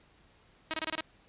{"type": "tone bursts", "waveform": "5% pulse", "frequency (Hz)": 317.8, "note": "D#4", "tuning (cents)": 37, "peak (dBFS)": -20, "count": 6, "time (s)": [0.71, 1.008], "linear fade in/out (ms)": 0, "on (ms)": 28, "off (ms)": 26, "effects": ["pink hiss -63 dBFS RMS until 1.28 s", "resampled to 8000 Hz"]}